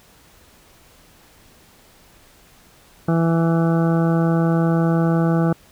harmonic tone, 165.7 Hz, E3, 9 cents sharp, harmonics 1 / 2 / 3 / 4 / 5 / 7 / 8 / 9, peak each -16 / -22 / -26 / -28 / -30 / -33 / -34 / -35 dBFS, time 3.08-5.53 s, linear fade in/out 5 ms, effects pink hiss -51 dBFS RMS until 5.71 s

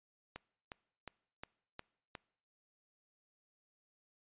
click train, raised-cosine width 0.3 ms, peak -28 dBFS, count 6, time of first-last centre 0.36-2.152 s, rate 2.79 Hz, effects noise-tail reverb RT60 0.7 s tail -24 dB re dry + resampled to 8000 Hz

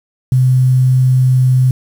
sine tone with quantisation, 128.5 Hz, C3, 31 cents flat, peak -7 dBFS, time 0.32-1.71 s, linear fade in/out 2 ms, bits 6, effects none

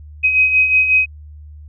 sine beating tone pair, 2521 / 2526.5 Hz, D#7 / D#7, +22 / +26 cents, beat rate 5.5 Hz, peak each -19 / -11 dBFS, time 0.23-1.06 s, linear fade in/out 20 ms, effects added 75 Hz sine -34 dBFS peak until 1.68 s

